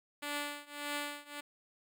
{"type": "tone with tremolo", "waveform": "5% pulse", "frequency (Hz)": 291.1, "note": "D4", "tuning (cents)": -15, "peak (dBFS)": -23, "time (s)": [0.22, 1.41], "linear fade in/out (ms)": 10, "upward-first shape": "triangle", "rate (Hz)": 1.7, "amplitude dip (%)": 95, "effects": []}